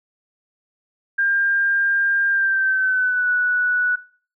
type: tone with pitch glide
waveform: sine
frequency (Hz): 1600 to 1475.7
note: G6 to F#6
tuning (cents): +35 to -5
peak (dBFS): -16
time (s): 1.18-3.96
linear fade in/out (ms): 10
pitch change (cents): -140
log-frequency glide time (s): 2.29-3.29
effects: noise-tail reverb RT60 0.4 s tail -17 dB re dry